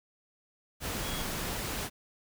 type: tone in noise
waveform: sine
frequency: 3322 Hz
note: G#7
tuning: in tune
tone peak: -42 dBFS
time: 1.02-1.25 s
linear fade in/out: 50 ms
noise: pink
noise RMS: -35 dBFS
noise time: 0.8-1.9 s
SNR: -10 dB
effects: none